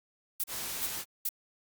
violet noise bursts, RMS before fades -31 dBFS, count 3, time 0.4-1.288 s, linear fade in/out 0 ms, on 36 ms, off 390 ms
white noise, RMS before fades -37 dBFS, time 0.47-1.05 s, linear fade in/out 50 ms
effects Opus 48 kbps

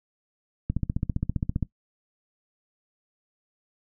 click train, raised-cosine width 5 ms, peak -13 dBFS, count 15, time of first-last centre 0.7-1.627 s, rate 15.1 Hz, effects noise-tail reverb RT60 0.1 s tail -19 dB re dry

